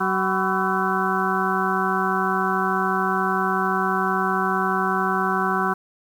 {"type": "harmonic tone with a mistuned harmonic", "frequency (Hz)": 188.9, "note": "F#3", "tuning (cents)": 36, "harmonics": [1, 2, 4, 5, 6, 7, 8], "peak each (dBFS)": [-27, -27, -27, -27, -27, -27, -27], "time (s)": [0, 5.74], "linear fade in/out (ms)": 10, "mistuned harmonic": 5, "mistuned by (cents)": 98, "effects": ["8-bit"]}